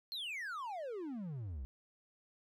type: exponential sweep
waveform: triangle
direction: down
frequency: 4312 to 59.7 Hz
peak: -38 dBFS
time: 0.12-1.65 s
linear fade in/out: 0 ms
effects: none